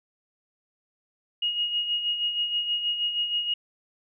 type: tone with tremolo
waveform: sine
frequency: 2876 Hz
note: F#7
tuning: 50 cents flat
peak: -22 dBFS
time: 1.42-3.54 s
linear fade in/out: 5 ms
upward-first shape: sine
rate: 6.3 Hz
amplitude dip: 55%
effects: none